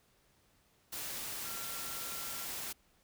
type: tone in noise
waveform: sine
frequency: 1368 Hz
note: F6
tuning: 36 cents flat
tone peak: -50 dBFS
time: 1.44-2.45 s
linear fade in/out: 10 ms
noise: white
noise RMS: -41 dBFS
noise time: 0.92-2.73 s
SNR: -12 dB
effects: pink hiss -70 dBFS RMS until 3.03 s